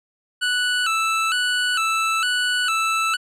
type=tone with vibrato; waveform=25% pulse; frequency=1396.9 Hz; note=F6; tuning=in tune; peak=-15 dBFS; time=0.41-3.17 s; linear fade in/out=20 ms; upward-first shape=square; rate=1.1 Hz; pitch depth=99 cents each way; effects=low-pass 9000 Hz 12 dB/octave